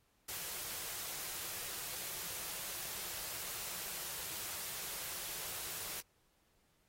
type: band-stop noise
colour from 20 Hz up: white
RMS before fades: -43 dBFS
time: 0.28-6.01 s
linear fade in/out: 10 ms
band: 210 to 300 Hz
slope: 96 dB/octave
effects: pink hiss -75 dBFS RMS until 6.88 s + AAC 48 kbps